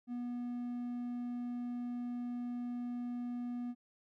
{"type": "tone", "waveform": "triangle", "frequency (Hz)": 243, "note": "B3", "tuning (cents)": -28, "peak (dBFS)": -35, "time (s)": [0.07, 3.75], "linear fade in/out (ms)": 50, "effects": []}